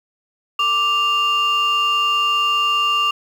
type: tone pair together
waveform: sine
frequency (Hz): 1175.2 / 2795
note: D6 / F7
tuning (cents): +1 / +1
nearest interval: octave + minor third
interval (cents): 1500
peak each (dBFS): -16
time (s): 0.59-3.11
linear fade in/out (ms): 5
effects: tanh soft clip ceiling -11 dBFS + 7-bit